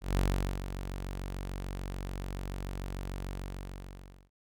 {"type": "tone with ADSR envelope", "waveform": "sawtooth", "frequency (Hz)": 46.82, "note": "F#1", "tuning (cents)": 21, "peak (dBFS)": -21, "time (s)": [0.01, 4.3], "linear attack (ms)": 170, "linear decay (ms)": 430, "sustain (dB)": -11, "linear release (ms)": 1000, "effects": []}